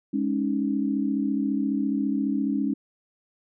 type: chord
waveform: sine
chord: Ab suspended fourth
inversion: none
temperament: just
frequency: 207.7 / 276.9 / 311.5 Hz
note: Ab3 / Db4 / Eb4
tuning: 0 / -2 / +2 cents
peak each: -27 / -25 / -30 dBFS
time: 0.13-2.74 s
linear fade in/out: 10 ms
effects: none